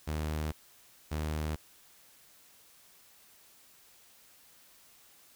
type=tone pair in turn; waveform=sawtooth; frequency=77 / 77 Hz; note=D#2 / D#2; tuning=-17 / -17 cents; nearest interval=unison; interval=0 cents; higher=neither; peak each=-28 dBFS; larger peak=neither; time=0.07-0.52 / 1.11-1.56 s; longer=neither; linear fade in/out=10 ms; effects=white hiss -60 dBFS RMS until 5.35 s